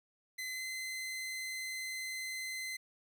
sawtooth tone with pitch glide, 2037 to 2055 Hz, C7 to C7, -47 to -32 cents, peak -35 dBFS, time 0.38-2.77 s, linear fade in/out 10 ms, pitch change +15 cents, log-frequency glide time 0.52-0.62 s, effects none

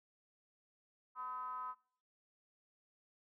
triangle ring-modulated tone, 130.81 Hz, C3, in tune, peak -36 dBFS, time 1.15-1.75 s, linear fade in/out 50 ms, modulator 1140 Hz, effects noise-tail reverb RT60 0.6 s tail -24 dB re dry

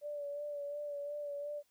sine tone with vibrato, 580 Hz, D5, 22 cents flat, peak -38 dBFS, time 0.01-1.63 s, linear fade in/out 50 ms, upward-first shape sine, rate 2.8 Hz, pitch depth 29 cents each way, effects white hiss -75 dBFS RMS until 1.7 s

